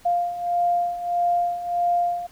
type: beating tone pair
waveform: sine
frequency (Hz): 698.5 / 700.1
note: F5 / F5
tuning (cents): 0 / +4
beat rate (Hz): 1.6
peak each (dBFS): -26 / -21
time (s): 0.05-2.27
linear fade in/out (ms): 10
effects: pink hiss -52 dBFS RMS until 2.31 s